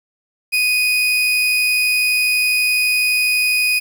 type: tone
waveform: 35% pulse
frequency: 2489 Hz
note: D#7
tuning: in tune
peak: -12 dBFS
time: 0.52-3.8 s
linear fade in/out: 20 ms
effects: 8-bit